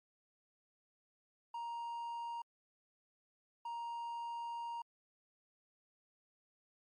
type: tone bursts at uneven times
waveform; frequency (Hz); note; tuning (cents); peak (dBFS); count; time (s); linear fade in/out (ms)
triangle; 937; A#5; +9; -38; 2; 1.54-2.42 / 3.65-4.82; 5
effects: MP3 48 kbps